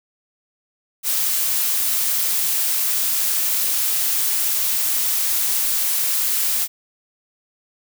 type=noise; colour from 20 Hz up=blue; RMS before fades=-20 dBFS; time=1.03-6.68 s; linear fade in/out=50 ms; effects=none

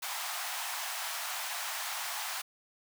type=high-pass noise; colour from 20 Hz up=pink; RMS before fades=-37 dBFS; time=0.02-2.42 s; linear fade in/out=10 ms; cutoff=710 Hz; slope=48 dB/octave; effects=none

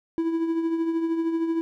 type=tone with tremolo; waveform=triangle; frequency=329.3 Hz; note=E4; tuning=2 cents flat; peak=-18 dBFS; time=0.18-1.61 s; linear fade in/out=0 ms; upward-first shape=triangle; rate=13 Hz; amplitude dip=55%; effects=none

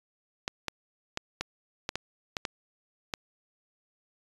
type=clicks; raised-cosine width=0.2 ms; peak=-13 dBFS; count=9; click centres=0.479 / 0.683 / 1.174 / 1.41 / 1.891 / 1.956 / 2.368 / 2.452 / 3.138 s; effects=resampled to 24000 Hz

